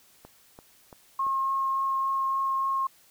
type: click train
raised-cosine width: 1 ms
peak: -31 dBFS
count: 4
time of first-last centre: 0.25-1.267 s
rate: 2.95 Hz
type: tone with vibrato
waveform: sine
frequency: 1077 Hz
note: C6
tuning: 50 cents sharp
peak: -24 dBFS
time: 1.19-2.87 s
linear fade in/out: 5 ms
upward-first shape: triangle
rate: 3.5 Hz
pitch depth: 9 cents each way
effects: white hiss -59 dBFS RMS until 3.1 s